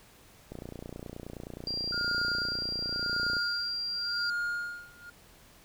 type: click train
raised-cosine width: 2 ms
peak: -27 dBFS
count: 85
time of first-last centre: 0.52-3.367 s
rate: 29.5 Hz
type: tone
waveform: sine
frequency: 4752 Hz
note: D8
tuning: 20 cents sharp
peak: -31 dBFS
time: 1.67-4.3 s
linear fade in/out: 2 ms
type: tone with tremolo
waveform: triangle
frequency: 1420 Hz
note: F6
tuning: 28 cents sharp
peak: -27 dBFS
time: 1.92-5.1 s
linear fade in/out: 5 ms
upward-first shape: sine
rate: 0.91 Hz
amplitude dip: 95%
effects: pink hiss -57 dBFS RMS until 5.64 s

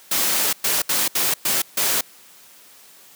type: noise bursts at uneven times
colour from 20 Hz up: white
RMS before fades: -20 dBFS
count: 6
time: 0.11-0.53 / 0.64-0.82 / 0.89-1.08 / 1.15-1.34 / 1.45-1.62 / 1.77-2.01 s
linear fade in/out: 5 ms
effects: white hiss -48 dBFS RMS until 3.15 s + high-pass 150 Hz 12 dB/octave

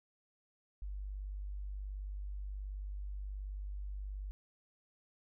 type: tone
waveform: sine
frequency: 49.33 Hz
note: G1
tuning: 12 cents sharp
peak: -39 dBFS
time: 0.82-4.31 s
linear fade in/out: 0 ms
effects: none

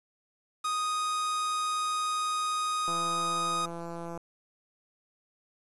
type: tone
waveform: 45% pulse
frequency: 1244.5 Hz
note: D#6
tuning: in tune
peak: -28 dBFS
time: 0.64-3.66 s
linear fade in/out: 10 ms
type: click train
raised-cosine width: 1 ms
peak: -26 dBFS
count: 220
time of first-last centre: 2.88-4.176 s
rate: 169 Hz
effects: resampled to 24000 Hz + 8-bit

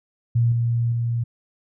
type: tone with level steps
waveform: sine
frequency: 117.7 Hz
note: A#2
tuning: 17 cents sharp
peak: -15 / -18 / -20 dBFS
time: 0.35-1.24 s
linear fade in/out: 10 ms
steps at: 0.52 / 0.92 s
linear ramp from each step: 2 ms
effects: none

